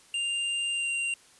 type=tone with pitch glide; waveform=square; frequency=2794 to 2771 Hz; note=F7 to F7; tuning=0 to -14 cents; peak=-28 dBFS; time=0.14-1.14 s; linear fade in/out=2 ms; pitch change=-14 cents; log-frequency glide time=0.73-0.89 s; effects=white hiss -57 dBFS RMS until 1.39 s + resampled to 24000 Hz